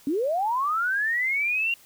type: linear sweep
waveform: sine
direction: up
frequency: 260.5 to 2794 Hz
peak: -22 dBFS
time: 0.07-1.74 s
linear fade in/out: 2 ms
effects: white hiss -54 dBFS RMS until 1.85 s